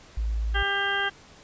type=tone; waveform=sine; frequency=55 Hz; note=A1; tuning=in tune; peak=-24 dBFS; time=0.17-0.63 s; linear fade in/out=5 ms
type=harmonic tone; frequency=398 Hz; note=G4; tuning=26 cents sharp; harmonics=1 / 2 / 3 / 4 / 5 / 7 / 8; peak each=-35 / -32 / -34 / -26 / -34 / -36 / -32 dBFS; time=0.54-1.1 s; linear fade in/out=20 ms
effects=pink hiss -51 dBFS RMS until 1.43 s + resampled to 16000 Hz